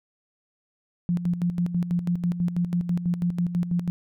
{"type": "tone with tremolo", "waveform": "sine", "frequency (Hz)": 174.61, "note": "F3", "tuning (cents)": 0, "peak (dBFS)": -20, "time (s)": [1.09, 3.9], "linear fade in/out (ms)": 0, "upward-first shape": "square", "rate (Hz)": 6.1, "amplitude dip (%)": 65, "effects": []}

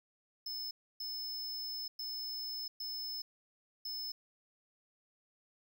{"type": "tone bursts at uneven times", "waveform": "square", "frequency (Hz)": 5230, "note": "E8", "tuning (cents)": -15, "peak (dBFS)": -39, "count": 5, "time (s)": [[0.46, 0.71], [1, 1.88], [1.99, 2.68], [2.8, 3.22], [3.85, 4.12]], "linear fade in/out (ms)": 5, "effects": ["13-bit"]}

